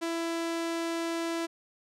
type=tone with low-pass filter; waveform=sawtooth; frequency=333.2 Hz; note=E4; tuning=19 cents sharp; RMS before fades=-32 dBFS; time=0.01-1.47 s; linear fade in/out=20 ms; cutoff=9700 Hz; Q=0.74; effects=none